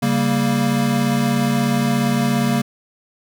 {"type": "chord", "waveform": "square", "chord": "G diminished", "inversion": "second", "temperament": "equal", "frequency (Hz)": [138.59, 196, 233.1], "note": ["Db3", "G3", "Bb3"], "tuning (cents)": [0, 0, 0], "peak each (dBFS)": [-22, -23, -19], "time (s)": [0.02, 2.62], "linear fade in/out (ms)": 10, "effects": []}